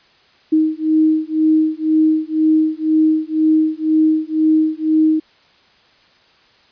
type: beating tone pair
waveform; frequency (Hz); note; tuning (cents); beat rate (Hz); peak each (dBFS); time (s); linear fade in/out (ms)
sine; 312.6 / 314.6; D#4 / D#4; +8 / +19; 2; -15; 0.52-5.2; 10
effects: white hiss -52 dBFS RMS until 6.71 s + resampled to 11025 Hz